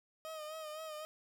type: tone with vibrato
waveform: 30% pulse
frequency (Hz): 622.3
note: D#5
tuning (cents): 0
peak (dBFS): -40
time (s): 0.25-1.05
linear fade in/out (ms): 0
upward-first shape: sine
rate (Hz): 3.9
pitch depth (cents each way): 48
effects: none